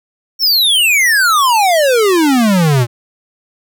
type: exponential sweep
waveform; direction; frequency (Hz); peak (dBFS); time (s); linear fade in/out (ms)
square; down; 5588 to 114.5; -9; 0.39-2.87; 50
effects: none